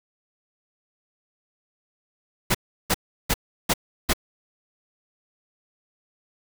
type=noise bursts; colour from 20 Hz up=pink; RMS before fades=-20 dBFS; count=5; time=2.5-4.135 s; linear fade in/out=10 ms; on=47 ms; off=350 ms; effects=none